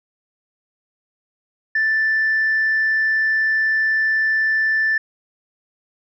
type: tone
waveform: sine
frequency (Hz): 1764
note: A6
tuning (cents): +4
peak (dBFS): -14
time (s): 1.75-4.98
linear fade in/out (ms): 5
effects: tanh soft clip ceiling -12 dBFS